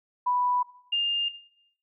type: tone pair in turn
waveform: sine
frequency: 987.8 / 2811 Hz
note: B5 / F7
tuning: 0 / +11 cents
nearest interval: octave + tritone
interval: 1811 cents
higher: second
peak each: -22 dBFS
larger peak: neither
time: 0.26-0.63 / 0.92-1.29 s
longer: neither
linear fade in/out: 10 ms
effects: noise-tail reverb RT60 0.7 s tail -18 dB re dry